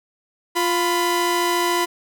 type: tone pair together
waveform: sawtooth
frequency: 350 / 996 Hz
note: F4 / B5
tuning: +4 / +14 cents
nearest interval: octave + tritone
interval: 1810 cents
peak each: -17 / -17 dBFS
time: 0.55-1.86 s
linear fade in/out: 20 ms
effects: none